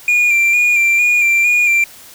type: tone with vibrato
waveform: triangle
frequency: 2400 Hz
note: D7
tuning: 37 cents sharp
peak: -8 dBFS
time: 0.08-1.84 s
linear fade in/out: 2 ms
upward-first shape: square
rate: 2.2 Hz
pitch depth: 28 cents each way
effects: white hiss -39 dBFS RMS until 2.14 s